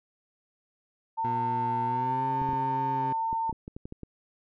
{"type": "tone with vibrato", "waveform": "sine", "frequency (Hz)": 901, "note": "A5", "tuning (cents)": 41, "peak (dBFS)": -26, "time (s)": [1.17, 3.52], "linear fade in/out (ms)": 20, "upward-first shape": "triangle", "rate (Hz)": 1.5, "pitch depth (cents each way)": 8}
{"type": "tone with pitch glide", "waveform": "20% pulse", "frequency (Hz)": [119.7, 134.36], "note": ["A#2", "C3"], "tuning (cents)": [46, 46], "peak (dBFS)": -28, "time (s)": [1.24, 3.13], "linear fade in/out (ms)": 5, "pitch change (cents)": 200, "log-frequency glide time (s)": [1.84, 2.26]}
{"type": "clicks", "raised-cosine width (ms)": 3, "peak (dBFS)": -26, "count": 11, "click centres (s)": [2.417, 2.49, 2.532, 3.329, 3.495, 3.527, 3.679, 3.765, 3.855, 3.924, 4.033]}
{"effects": ["low-pass 2000 Hz 12 dB/octave"]}